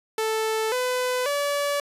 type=tone with pitch steps; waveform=sawtooth; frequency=440 / 502.5 / 573.9 Hz; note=A4 / B4 / D5; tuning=0 / +30 / -40 cents; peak=-19 dBFS; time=0.18-1.8 s; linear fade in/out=2 ms; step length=540 ms; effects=resampled to 32000 Hz